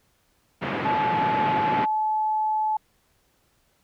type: band-pass noise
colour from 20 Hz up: pink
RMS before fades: -28 dBFS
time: 0.61-1.86 s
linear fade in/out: 20 ms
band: 130 to 2600 Hz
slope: 24 dB/octave
type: tone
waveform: sine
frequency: 863 Hz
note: A5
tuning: 34 cents flat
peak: -21 dBFS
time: 0.85-2.77 s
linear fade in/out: 5 ms
effects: pink hiss -66 dBFS RMS until 3.83 s